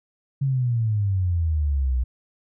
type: exponential sweep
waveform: sine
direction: down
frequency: 140 to 60.3 Hz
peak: -19 dBFS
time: 0.41-2.04 s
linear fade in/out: 10 ms
effects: none